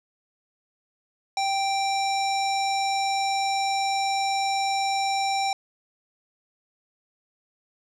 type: tone with low-pass filter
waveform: square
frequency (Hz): 784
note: G5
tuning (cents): 0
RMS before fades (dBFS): -25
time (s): 1.37-5.53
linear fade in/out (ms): 2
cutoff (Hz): 6100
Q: 2.2
effects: none